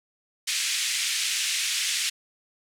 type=band-pass noise; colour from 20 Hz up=pink; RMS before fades=-27 dBFS; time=0.47-2.1 s; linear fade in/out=10 ms; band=2200 to 9400 Hz; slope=24 dB/octave; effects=none